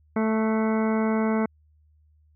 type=harmonic tone with a mistuned harmonic; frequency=220 Hz; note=A3; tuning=in tune; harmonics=1 / 2 / 3 / 4 / 5 / 6 / 7 / 9 / 10; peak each=-22 / -28 / -32 / -34 / -36 / -38 / -39 / -41 / -42 dBFS; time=0.16-1.46 s; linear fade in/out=5 ms; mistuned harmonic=7; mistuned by=-24 cents; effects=added 76 Hz sine -57 dBFS peak until 2.35 s